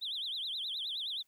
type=tone with vibrato; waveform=sine; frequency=3520 Hz; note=A7; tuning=in tune; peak=-34 dBFS; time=0.01-1.23 s; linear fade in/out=20 ms; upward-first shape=triangle; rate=9.5 Hz; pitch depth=270 cents each way; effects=tanh soft clip ceiling -31 dBFS + white hiss -74 dBFS RMS until 1.27 s